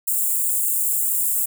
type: high-pass noise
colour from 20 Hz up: white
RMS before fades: -21 dBFS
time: 0.07-1.46 s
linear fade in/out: 10 ms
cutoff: 7200 Hz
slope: 96 dB/octave
effects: none